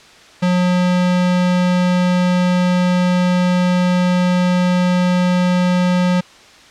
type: tone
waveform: square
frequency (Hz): 180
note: F#3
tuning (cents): -47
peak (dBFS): -13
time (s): 0.42-6.21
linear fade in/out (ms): 10
effects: white hiss -43 dBFS RMS until 6.7 s + low-pass 5000 Hz 12 dB/octave